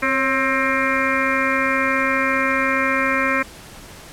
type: harmonic tone with a mistuned harmonic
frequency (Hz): 265.3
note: C4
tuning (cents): +24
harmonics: 1 / 2 / 4 / 5 / 6 / 7 / 8 / 9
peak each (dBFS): -25 / -25 / -25 / -25 / -25 / -25 / -25 / -25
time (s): 0.02-3.43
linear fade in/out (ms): 10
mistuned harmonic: 2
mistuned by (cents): +48
effects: pink hiss -40 dBFS RMS until 4.12 s + low-pass 12000 Hz 12 dB/octave